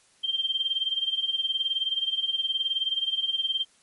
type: tone with tremolo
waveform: sine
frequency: 3158 Hz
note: G7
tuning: 12 cents sharp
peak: -21 dBFS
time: 0.23-3.65 s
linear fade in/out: 20 ms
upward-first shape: sine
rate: 19 Hz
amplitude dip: 80%
effects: white hiss -61 dBFS RMS until 3.82 s + MP3 48 kbps